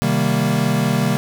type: chord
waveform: square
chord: C minor seventh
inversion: none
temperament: equal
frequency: 130.81 / 155.56 / 196 / 233.1 Hz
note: C3 / Eb3 / G3 / Bb3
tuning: 0 / 0 / 0 / 0 cents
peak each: -22 dBFS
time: 0.02-1.17 s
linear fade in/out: 0 ms
effects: 8-bit